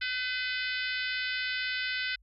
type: harmonic tone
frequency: 506 Hz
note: B4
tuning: 42 cents sharp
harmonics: 3 / 4 / 5 / 6 / 7 / 8 / 9 / 10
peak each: -34 / -36 / -38 / -40 / -41 / -42 / -43 / -44 dBFS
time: 0.01-2.16 s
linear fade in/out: 10 ms
effects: added 50 Hz sine -59 dBFS peak until 2.22 s